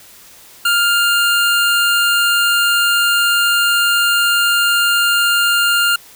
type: tone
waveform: 25% pulse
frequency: 1402 Hz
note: F6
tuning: 6 cents sharp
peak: -8 dBFS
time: 0.65-5.96 s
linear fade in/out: 5 ms
effects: white hiss -42 dBFS RMS until 6.15 s